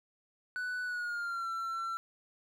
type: tone with pitch glide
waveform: triangle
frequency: 1488 to 1348.8 Hz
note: F#6 to E6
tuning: +9 to +39 cents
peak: -32 dBFS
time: 0.56-1.97 s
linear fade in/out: 0 ms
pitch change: -170 cents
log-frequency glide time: 0.84-1.49 s
effects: none